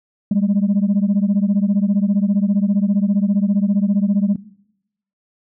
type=beating tone pair; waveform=sine; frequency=196 / 211 Hz; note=G3 / G#3; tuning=0 / +28 cents; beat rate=15 Hz; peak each=-15 dBFS; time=0.31-4.36 s; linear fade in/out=5 ms; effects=noise-tail reverb RT60 0.8 s tail -20 dB re dry + tanh soft clip ceiling -10 dBFS